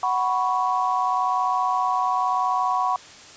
sine chord, F# suspended fourth, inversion none, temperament equal with one note detuned, 743 / 987.8 / 1108.7 Hz, F#5 / B5 / C#6, +7 / 0 / 0 cents, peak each -24 dBFS, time 0.03-2.96 s, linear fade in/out 2 ms, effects white hiss -44 dBFS RMS until 3.36 s + resampled to 16000 Hz

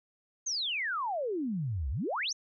sine exponential two-way sweep, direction down then up, 6600 to 61 to 6600 Hz, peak -30 dBFS, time 0.46-2.33 s, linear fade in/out 10 ms, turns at 1.9 s, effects none

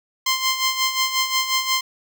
10% pulse tone with tremolo, 1046.5 Hz, C6, in tune, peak -8 dBFS, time 0.26-1.81 s, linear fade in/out 5 ms, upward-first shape sine, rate 5.6 Hz, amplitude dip 65%, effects none

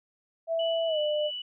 sine tone with pitch glide, 659.3 to 601.1 Hz, E5 to D5, 0 to +40 cents, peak -25 dBFS, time 0.47-1.31 s, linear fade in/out 50 ms, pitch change -160 cents, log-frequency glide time 0.87-0.99 s
sine tone with tremolo, 2960 Hz, F#7, in tune, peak -32 dBFS, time 0.59-1.42 s, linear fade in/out 5 ms, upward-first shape sine, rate 3.1 Hz, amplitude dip 35%
effects none

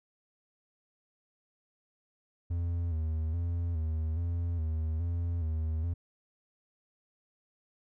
triangle tone with vibrato, 82.41 Hz, E2, in tune, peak -27 dBFS, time 2.5-5.94 s, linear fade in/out 10 ms, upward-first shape square, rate 1.2 Hz, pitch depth 65 cents each way, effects none

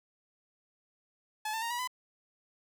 sawtooth tone with pitch steps, 859 / 893.4 / 929.2 / 966.4 / 1005.1 Hz, A5 / A5 / A#5 / B5 / B5, -42 / +26 / -6 / -38 / +30 cents, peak -29 dBFS, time 1.45-1.875 s, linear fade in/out 5 ms, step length 85 ms, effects none

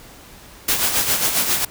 white noise with tremolo, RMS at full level -17 dBFS, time 0.68-1.65 s, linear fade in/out 5 ms, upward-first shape sine, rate 7.4 Hz, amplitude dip 55%, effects pink hiss -43 dBFS RMS until 1.7 s

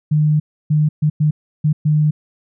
sine tone bursts at uneven times, 151.7 Hz, D#3, 44 cents flat, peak -11 dBFS, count 6, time 0.11-0.4 / 0.7-0.89 / 1.02-1.1 / 1.2-1.31 / 1.64-1.73 / 1.85-2.11 s, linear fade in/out 10 ms, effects none

